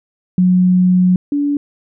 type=tone pair in turn; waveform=sine; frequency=182.2 / 287.7 Hz; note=F#3 / D4; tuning=-26 / -36 cents; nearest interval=minor sixth; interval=790 cents; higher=second; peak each=-8 / -13 dBFS; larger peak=first; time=0.38-1.16 / 1.32-1.57 s; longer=first; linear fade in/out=2 ms; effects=none